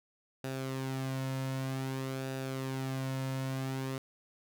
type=tone with flanger; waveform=sawtooth; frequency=132.7 Hz; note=C3; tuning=25 cents sharp; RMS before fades=-36 dBFS; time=0.44-3.98 s; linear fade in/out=2 ms; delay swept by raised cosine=0.93 to 2.63 ms; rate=0.53 Hz; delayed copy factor=-0.5; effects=none